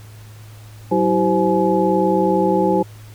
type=tone cluster; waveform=sine; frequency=187.5 / 325.3 / 384.8 / 517 / 848 Hz; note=F#3 / E4 / G4 / C5 / G#5; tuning=+23 / -23 / -32 / -21 / +36 cents; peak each=-20 dBFS; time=0.91-2.83 s; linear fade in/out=10 ms; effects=added 107 Hz sine -37 dBFS peak until 3.14 s + pink hiss -47 dBFS RMS until 3.14 s